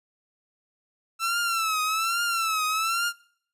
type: tone with vibrato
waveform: sawtooth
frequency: 1328 Hz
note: E6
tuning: 12 cents sharp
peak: -20 dBFS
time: 1.19-3.13 s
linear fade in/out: 50 ms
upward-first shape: triangle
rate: 1.2 Hz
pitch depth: 110 cents each way
effects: noise-tail reverb RT60 0.6 s tail -23 dB re dry + resampled to 32000 Hz